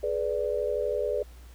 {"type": "chord", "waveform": "sine", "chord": "G# diminished", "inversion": "none", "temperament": "equal with one note detuned", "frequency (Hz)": [422.3, 493.9, 587.3], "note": ["G#4", "B4", "D5"], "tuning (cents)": [29, 0, 0], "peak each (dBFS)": -30, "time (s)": [0.03, 1.23], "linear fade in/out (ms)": 5, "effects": ["added 60 Hz sine -45 dBFS peak until 1.54 s", "pink hiss -57 dBFS RMS until 1.54 s"]}